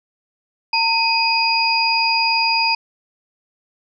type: tone cluster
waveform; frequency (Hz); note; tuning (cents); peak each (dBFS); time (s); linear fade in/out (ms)
sine; 909 / 2508 / 4881; A#5 / D#7 / D#8; -44 / +13 / -34; -19; 0.73-2.75; 5
effects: none